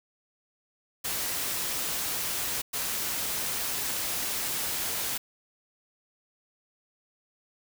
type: noise bursts at uneven times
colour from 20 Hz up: white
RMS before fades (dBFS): -31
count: 2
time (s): 1.04-2.62 / 2.73-5.18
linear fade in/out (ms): 10
effects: none